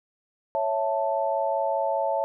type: chord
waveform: sine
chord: A major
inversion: first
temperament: equal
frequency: 554.4 / 659.3 / 880 Hz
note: C#5 / E5 / A5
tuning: 0 / 0 / 0 cents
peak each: -27 dBFS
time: 0.55-2.24 s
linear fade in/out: 0 ms
effects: none